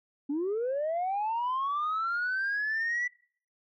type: linear sweep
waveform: sine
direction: up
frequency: 272.9 to 1975.5 Hz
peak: -26 dBFS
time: 0.29-3.08 s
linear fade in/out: 10 ms
effects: noise-tail reverb RT60 0.5 s tail -23 dB re dry + tanh soft clip ceiling -25 dBFS